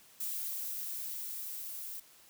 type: noise with level ramp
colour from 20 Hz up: violet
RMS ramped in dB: -37 to -43 dBFS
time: 0.2-2 s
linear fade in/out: 5 ms
effects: white hiss -60 dBFS RMS until 2.29 s